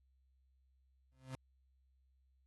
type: tone with exponential growth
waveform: 35% pulse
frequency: 130.81 Hz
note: C3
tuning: in tune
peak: -38 dBFS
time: 1.12-1.35 s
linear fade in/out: 0 ms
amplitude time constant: 50 ms
effects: added 65 Hz sine -70 dBFS peak until 2.46 s + AAC 32 kbps